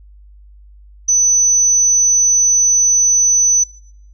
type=tone; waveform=sine; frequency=6000 Hz; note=F#8; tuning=23 cents sharp; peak=-9 dBFS; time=1.08-3.64 s; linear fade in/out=10 ms; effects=noise-tail reverb RT60 0.7 s tail -21 dB re dry + added 50 Hz sine -39 dBFS peak until 4.13 s